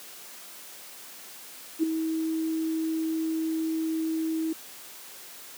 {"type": "tone with ADSR envelope", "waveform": "sine", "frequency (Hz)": 321, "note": "E4", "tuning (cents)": -46, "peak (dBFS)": -17, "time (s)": [1.79, 4.53], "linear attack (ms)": 42, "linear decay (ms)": 5, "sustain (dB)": -8, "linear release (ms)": 6, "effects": ["white hiss -45 dBFS RMS until 5.57 s", "high-pass 200 Hz 12 dB/octave"]}